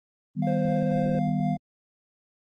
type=chord; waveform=sine; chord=Eb augmented; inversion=none; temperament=equal; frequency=155.56 / 196 / 246.9 Hz; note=Eb3 / G3 / B3; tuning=0 / 0 / 0 cents; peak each=-27 / -27 / -29 dBFS; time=0.35-1.58 s; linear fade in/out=50 ms
type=tone with tremolo; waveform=triangle; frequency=700 Hz; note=F5; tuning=4 cents sharp; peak=-28 dBFS; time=0.42-1.57 s; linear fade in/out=5 ms; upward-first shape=sine; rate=4 Hz; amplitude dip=55%
type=tone with vibrato; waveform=triangle; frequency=523.3 Hz; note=C5; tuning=in tune; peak=-26 dBFS; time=0.47-1.19 s; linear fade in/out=2 ms; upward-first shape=triangle; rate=18 Hz; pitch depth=27 cents each way
type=clicks; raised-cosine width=3 ms; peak=-31 dBFS; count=9; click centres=0.654 / 0.685 / 0.83 / 1.056 / 1.087 / 1.15 / 1.182 / 1.291 / 1.402 s
effects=Opus 24 kbps